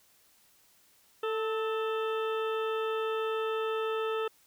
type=harmonic tone with a mistuned harmonic; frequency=443.1 Hz; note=A4; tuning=12 cents sharp; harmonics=1 / 2 / 3 / 4 / 6 / 7 / 8; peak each=-30 / -42 / -36 / -45 / -44 / -48 / -49 dBFS; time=1.23-4.28 s; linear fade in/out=5 ms; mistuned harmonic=3; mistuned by=-36 cents; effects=white hiss -64 dBFS RMS until 4.46 s